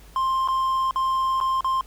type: tone with dropouts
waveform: triangle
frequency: 1053 Hz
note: C6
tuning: 11 cents sharp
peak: -18 dBFS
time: 0.16-1.81 s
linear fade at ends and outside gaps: 1 ms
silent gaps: 0.476-0.485 / 0.91-0.959 / 1.402-1.411 / 1.608-1.645 s
effects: added 50 Hz sine -46 dBFS peak until 1.86 s + pink hiss -52 dBFS RMS until 1.86 s